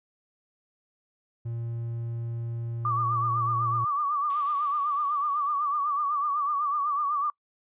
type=tone; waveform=triangle; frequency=116.54 Hz; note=A#2; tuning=in tune; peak=-28 dBFS; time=1.45-3.85 s; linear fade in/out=10 ms
type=tone with vibrato; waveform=sine; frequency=1164 Hz; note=D6; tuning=16 cents flat; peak=-24 dBFS; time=2.85-7.3 s; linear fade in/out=2 ms; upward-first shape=sine; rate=8 Hz; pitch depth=78 cents each way
type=noise with exponential decay; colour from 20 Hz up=blue; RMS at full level=-39 dBFS; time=4.3-7.25 s; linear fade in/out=0 ms; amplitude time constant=640 ms
effects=noise-tail reverb RT60 0.1 s tail -26 dB re dry + resampled to 8000 Hz